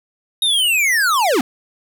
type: linear sweep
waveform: square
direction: down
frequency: 3761 to 220 Hz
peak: -14 dBFS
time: 0.42-1.41 s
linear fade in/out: 2 ms
effects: none